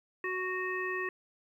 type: harmonic tone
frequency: 370 Hz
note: F#4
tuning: in tune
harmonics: 1 / 3 / 5 / 7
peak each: -36 / -39 / -35 / -42 dBFS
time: 0.24-1.09 s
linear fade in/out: 2 ms
effects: 11-bit